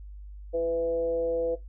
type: tone with frequency modulation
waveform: sine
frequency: 500 Hz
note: B4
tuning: 21 cents sharp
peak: -24 dBFS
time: 0.53-1.56 s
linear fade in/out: 20 ms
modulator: 165 Hz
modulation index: 0.48
effects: noise-tail reverb RT60 0.2 s tail -19 dB re dry + added 50 Hz sine -40 dBFS peak until 1.68 s